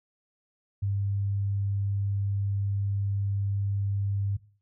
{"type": "tone", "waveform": "sine", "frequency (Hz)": 99.7, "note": "G2", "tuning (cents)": 30, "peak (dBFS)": -25, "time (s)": [0.82, 4.37], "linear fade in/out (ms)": 10, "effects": ["noise-tail reverb RT60 0.4 s tail -18 dB re dry"]}